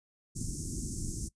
pink band-stop noise, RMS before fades -36 dBFS, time 0.35-1.29 s, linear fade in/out 20 ms, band 340 to 5800 Hz, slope 48 dB/octave, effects noise-tail reverb RT60 0.1 s tail -19 dB re dry + resampled to 22050 Hz

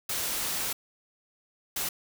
white noise bursts at uneven times, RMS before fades -31 dBFS, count 2, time 0.09-0.73 / 1.76-1.89 s, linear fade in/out 5 ms, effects none

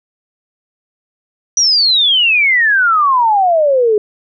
sine exponential sweep, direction down, 5920 to 410.6 Hz, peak -8 dBFS, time 1.57-3.98 s, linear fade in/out 2 ms, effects none

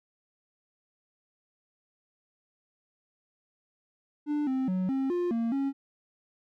triangle tone with pitch steps, 296 / 262 / 185.3 / 267.7 / 352.7 / 230.3 / 274.6 Hz, D4 / C4 / F#3 / C4 / F4 / A#3 / C#4, +14 / +2 / +3 / +40 / +17 / -21 / -16 cents, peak -24 dBFS, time 4.26-5.73 s, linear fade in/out 50 ms, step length 210 ms, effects none

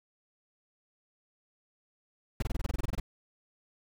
brown noise bursts, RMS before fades -29 dBFS, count 13, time 2.4-3 s, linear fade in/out 5 ms, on 24 ms, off 24 ms, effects none

